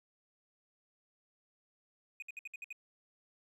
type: tone bursts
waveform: triangle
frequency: 2489 Hz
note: D#7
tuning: in tune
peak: -40 dBFS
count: 7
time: 2.2-2.727 s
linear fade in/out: 2 ms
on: 23 ms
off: 61 ms
effects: none